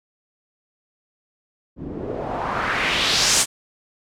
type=noise with low-pass filter sweep; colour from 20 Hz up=white; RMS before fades=-22 dBFS; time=1.76-3.46 s; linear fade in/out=50 ms; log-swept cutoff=220 to 8700 Hz; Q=1.9; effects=none